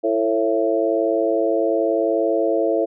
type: harmonic tone with a mistuned harmonic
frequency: 111.2 Hz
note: A2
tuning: 19 cents sharp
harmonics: 3 / 4 / 5 / 6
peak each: -22 / -22 / -22 / -22 dBFS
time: 0.03-2.86 s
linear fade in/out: 20 ms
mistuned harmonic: 5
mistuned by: -32 cents
effects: none